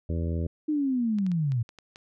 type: harmonic tone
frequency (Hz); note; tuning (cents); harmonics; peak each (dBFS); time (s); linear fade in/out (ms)
83.2; E2; +17; 1 / 2 / 3 / 4 / 5 / 6 / 7; -27 / -33 / -37 / -39 / -41 / -43 / -44; 0.09-0.47; 5
type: linear sweep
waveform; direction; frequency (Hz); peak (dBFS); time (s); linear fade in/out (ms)
sine; down; 311.1 to 110; -23; 0.68-1.63; 10
type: clicks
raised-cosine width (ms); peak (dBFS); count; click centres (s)
0.2; -29; 7; 1.186 / 1.265 / 1.317 / 1.52 / 1.691 / 1.787 / 1.959
effects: none